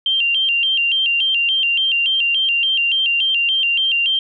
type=tone with vibrato; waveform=sine; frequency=2960 Hz; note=F#7; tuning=in tune; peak=-14 dBFS; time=0.06-4.19 s; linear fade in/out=2 ms; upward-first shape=square; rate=3.5 Hz; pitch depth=110 cents each way; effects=none